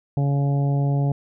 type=harmonic tone; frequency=140.7 Hz; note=C#3; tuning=26 cents sharp; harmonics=1 / 2 / 3 / 4 / 5 / 6; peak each=-18 / -30 / -34 / -35 / -34 / -40 dBFS; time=0.17-1.12 s; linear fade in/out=2 ms; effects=none